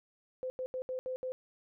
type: tone bursts at uneven times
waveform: sine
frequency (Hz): 513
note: C5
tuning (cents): -34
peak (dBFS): -34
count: 6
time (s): 0.43-0.5 / 0.59-0.66 / 0.74-0.82 / 0.89-0.99 / 1.06-1.16 / 1.23-1.32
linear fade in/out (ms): 0
effects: none